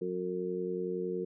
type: harmonic tone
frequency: 90.8 Hz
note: F#2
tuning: 32 cents flat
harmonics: 2 / 3 / 4 / 5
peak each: -39 / -46 / -35 / -36 dBFS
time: 0.01-1.25 s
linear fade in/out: 10 ms
effects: none